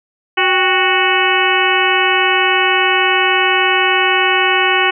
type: harmonic tone with a mistuned harmonic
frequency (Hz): 370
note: F#4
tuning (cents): 0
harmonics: 1 / 2 / 3 / 4 / 5 / 6 / 7 / 8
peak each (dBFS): -19 / -19 / -19 / -19 / -19 / -19 / -19 / -19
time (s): 0.37-4.91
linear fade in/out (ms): 10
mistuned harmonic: 2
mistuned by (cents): +99
effects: none